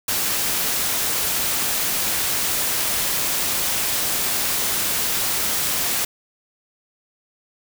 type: noise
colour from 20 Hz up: white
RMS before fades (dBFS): -22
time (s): 0.08-6.05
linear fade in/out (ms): 5
effects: none